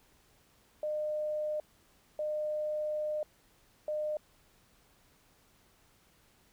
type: tone bursts at uneven times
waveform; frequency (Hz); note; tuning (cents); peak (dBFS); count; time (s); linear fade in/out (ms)
sine; 607; D#5; -43; -31; 3; 0.83-1.6 / 2.19-3.23 / 3.88-4.17; 2
effects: pink hiss -66 dBFS RMS until 6.52 s